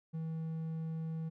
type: tone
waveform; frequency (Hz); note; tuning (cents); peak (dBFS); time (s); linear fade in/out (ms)
triangle; 161.2; E3; -38; -34; 0.13-1.3; 20
effects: none